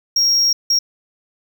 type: tone bursts at uneven times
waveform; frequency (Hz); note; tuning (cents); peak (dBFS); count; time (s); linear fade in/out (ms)
triangle; 5590; F8; +1; -11; 2; 0.16-0.53 / 0.7-0.79; 5
effects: none